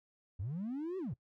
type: linear two-way sweep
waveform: triangle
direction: up then down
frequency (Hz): 81.6 to 390 to 93.7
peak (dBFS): -33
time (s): 0.39-1.14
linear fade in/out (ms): 10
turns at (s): 0.98
effects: noise-tail reverb RT60 0.1 s tail -22 dB re dry + tanh soft clip ceiling -32 dBFS